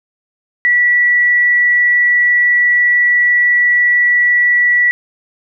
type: tone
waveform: sine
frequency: 1949 Hz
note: B6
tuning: 23 cents flat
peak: -8 dBFS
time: 0.65-4.91 s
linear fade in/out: 0 ms
effects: none